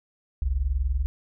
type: tone pair together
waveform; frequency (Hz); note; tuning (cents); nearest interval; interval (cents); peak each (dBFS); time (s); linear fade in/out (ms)
sine; 48.97 / 69.3; G1 / C#2; -1 / 0; tritone; 601; -26 / -24; 0.42-1.06; 0
effects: none